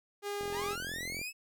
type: tone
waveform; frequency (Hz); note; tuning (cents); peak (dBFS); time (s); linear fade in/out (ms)
sawtooth; 407.3; G#4; -34; -31; 0.22-0.77; 50
type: click train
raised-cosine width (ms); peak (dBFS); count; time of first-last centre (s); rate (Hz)
2; -32; 36; 0.41-1.215; 43.5
type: linear sweep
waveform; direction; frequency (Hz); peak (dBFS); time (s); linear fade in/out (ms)
sawtooth; up; 830.6 to 2637; -34; 0.51-1.33; 50
effects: none